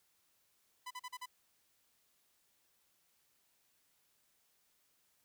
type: tone bursts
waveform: sawtooth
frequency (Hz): 1000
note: B5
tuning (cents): +21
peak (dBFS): -39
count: 5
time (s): 0.86-1.26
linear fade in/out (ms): 10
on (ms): 48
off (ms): 40
effects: white hiss -75 dBFS RMS until 5.24 s